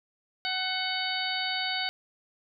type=harmonic tone with a mistuned harmonic; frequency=750 Hz; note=F#5; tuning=23 cents sharp; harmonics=1 / 2 / 3 / 4 / 5 / 6; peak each=-35 / -35 / -35 / -35 / -35 / -35 dBFS; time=0.45-1.89 s; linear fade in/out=0 ms; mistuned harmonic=3; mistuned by=-39 cents; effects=none